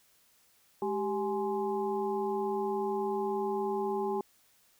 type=harmonic tone with a mistuned harmonic; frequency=209.1 Hz; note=G#3; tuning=12 cents sharp; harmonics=1 / 2 / 4 / 5; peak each=-38 / -31 / -35 / -42 dBFS; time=0.82-4.21 s; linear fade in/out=2 ms; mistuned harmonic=2; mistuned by=-110 cents; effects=white hiss -66 dBFS RMS until 4.79 s